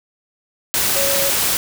sine tone in noise, 554.4 Hz, C#5, in tune, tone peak -21 dBFS, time 0.96-1.3 s, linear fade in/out 0 ms, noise white, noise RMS -18 dBFS, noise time 0.74-1.57 s, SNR -6 dB, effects none

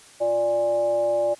sine tone with frequency modulation, 587.3 Hz, D5, in tune, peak -19 dBFS, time 0.2-1.35 s, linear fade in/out 20 ms, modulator 236 Hz, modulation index 0.48, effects white hiss -49 dBFS RMS until 1.39 s + resampled to 24000 Hz

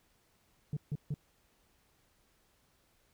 sine tone bursts, 146.83 Hz, D3, in tune, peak -29 dBFS, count 3, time 0.73-1.141 s, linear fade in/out 2 ms, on 37 ms, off 150 ms, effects tanh soft clip ceiling -31 dBFS + pink hiss -71 dBFS RMS until 3.13 s

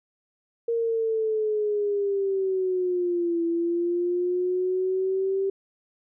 sine linear two-way sweep, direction down then up, 466.2 to 335 to 390.8 Hz, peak -22 dBFS, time 0.68-5.5 s, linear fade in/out 5 ms, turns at 3.44 s, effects none

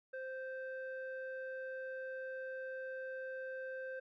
square tone with low-pass filter, 522 Hz, C5, 4 cents flat, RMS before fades -44 dBFS, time 0.13-4 s, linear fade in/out 10 ms, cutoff 1300 Hz, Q 9.7, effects none

